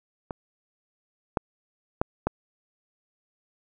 clicks, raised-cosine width 1 ms, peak -18 / -9 / -8 / -9 dBFS, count 4, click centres 0.308 / 1.372 / 2.015 / 2.27 s, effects none

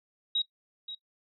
sine tone with echo, 3818 Hz, A#7, 41 cents sharp, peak -25 dBFS, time 0.35-0.42 s, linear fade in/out 5 ms, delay 530 ms, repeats 1, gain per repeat -12 dB, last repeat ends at 0.95 s, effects noise-tail reverb RT60 0.1 s tail -19 dB re dry

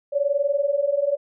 sine tone pair together, 554.4 / 575.1 Hz, C#5 / D5, 0 / -36 cents, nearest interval minor second, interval 64 cents, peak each -23 / -21 dBFS, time 0.12-1.17 s, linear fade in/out 20 ms, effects none

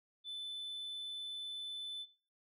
sine tone, 3512 Hz, A7, 4 cents flat, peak -39 dBFS, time 0.24-2.06 s, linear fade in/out 50 ms, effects noise-tail reverb RT60 0.5 s tail -19 dB re dry + tanh soft clip ceiling -40 dBFS

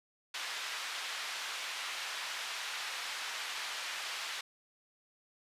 white band-pass noise, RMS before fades -40 dBFS, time 0.34-4.41 s, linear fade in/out 5 ms, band 1000 to 3700 Hz, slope 12 dB/octave, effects resampled to 32000 Hz

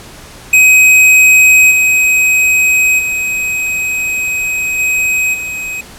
square tone with level steps, 2526 Hz, D#7, 26 cents sharp, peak -4 / -8 / -14 / -11 / -19 dBFS, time 0.53-5.81 s, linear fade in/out 5 ms, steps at 1.7 / 2.98 / 4.78 / 5.33 s, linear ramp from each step 20 ms, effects pink hiss -34 dBFS RMS until 5.98 s + low-pass 12000 Hz 12 dB/octave

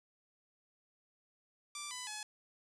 5% pulse tone with pitch steps, 1174.7 / 999.3 / 850.1 Hz, D6 / B5 / G#5, 0 / +20 / +40 cents, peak -29 dBFS, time 1.75-2.23 s, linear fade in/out 2 ms, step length 160 ms, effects resampled to 22050 Hz + 11-bit

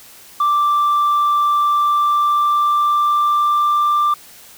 sine tone with pitch glide, 1174.7 to 1183.6 Hz, D6 to D6, 0 to +13 cents, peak -10 dBFS, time 0.4-4.14 s, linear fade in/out 5 ms, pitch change +13 cents, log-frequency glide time 1.61-3.92 s, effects tanh soft clip ceiling -11 dBFS + white hiss -42 dBFS RMS until 4.57 s

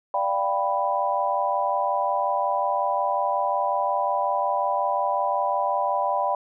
sine chord, G dominant seventh, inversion second, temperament equal, 587.3 / 698.5 / 784 / 987.8 Hz, D5 / F5 / G5 / B5, 0 / 0 / 0 / 0 cents, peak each -27 / -29 / -26 / -25 dBFS, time 0.14-6.35 s, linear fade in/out 2 ms, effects none

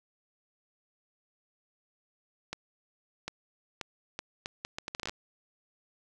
accelerating click train, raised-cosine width 0.2 ms, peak -18 dBFS, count 15, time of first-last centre 2.53-5.095 s, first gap 750 ms, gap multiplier 0.71, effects none

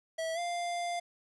square tone with pitch glide, 650 to 696.7 Hz, E5 to F5, -24 to -4 cents, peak -33 dBFS, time 0.18-1 s, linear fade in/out 10 ms, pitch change +120 cents, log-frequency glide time 0.34-0.39 s, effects resampled to 24000 Hz + 10-bit

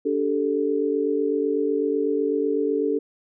sine chord, D suspended fourth, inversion none, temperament equal with one note detuned, 289.8 / 392 / 440 Hz, D4 / G4 / A4, -23 / 0 / 0 cents, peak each -25 / -26 / -23 dBFS, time 0.05-2.99 s, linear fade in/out 10 ms, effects none

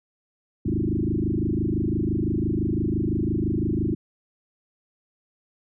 sine tone with frequency modulation, 208.7 Hz, G#3, 9 cents sharp, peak -21 dBFS, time 0.65-3.95 s, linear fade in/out 10 ms, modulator 25.9 Hz, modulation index 5.6, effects none

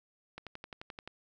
click train, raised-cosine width 0.3 ms, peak -27 dBFS, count 9, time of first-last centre 0.38-1.076 s, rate 11.5 Hz, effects none

